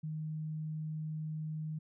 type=tone; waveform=sine; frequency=155.56 Hz; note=D#3; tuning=in tune; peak=-36 dBFS; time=0.03-1.79 s; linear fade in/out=10 ms; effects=none